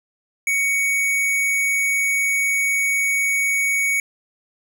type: tone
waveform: square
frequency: 2236 Hz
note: C#7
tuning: 14 cents sharp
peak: -18 dBFS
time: 0.47-4 s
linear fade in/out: 2 ms
effects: none